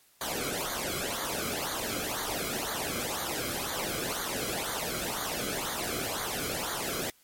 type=noise with flanger; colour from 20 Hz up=pink; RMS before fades=-33 dBFS; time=0.21-7.1 s; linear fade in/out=2 ms; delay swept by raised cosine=0.37 to 1.12 ms; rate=2 Hz; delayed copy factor=-0.8; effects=white hiss -63 dBFS RMS until 7.23 s + MP3 64 kbps